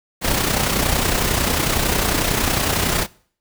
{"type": "noise with amplitude modulation", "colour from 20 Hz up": "pink", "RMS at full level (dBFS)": -17, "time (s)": [0.21, 3.07], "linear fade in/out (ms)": 50, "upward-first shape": "sine", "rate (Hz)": 31, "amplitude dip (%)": 50, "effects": ["noise-tail reverb RT60 0.5 s tail -22 dB re dry"]}